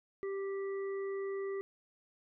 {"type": "harmonic tone", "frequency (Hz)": 392, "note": "G4", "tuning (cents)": 0, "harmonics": [1, 3, 5], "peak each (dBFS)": [-35, -50, -51], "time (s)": [0.23, 1.61], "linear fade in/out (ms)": 0, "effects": []}